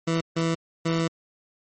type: tone bursts at uneven times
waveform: 20% pulse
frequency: 164.81 Hz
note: E3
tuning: in tune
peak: -17 dBFS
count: 3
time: 0.07-0.21 / 0.36-0.55 / 0.85-1.08 s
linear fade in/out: 10 ms
effects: MP3 32 kbps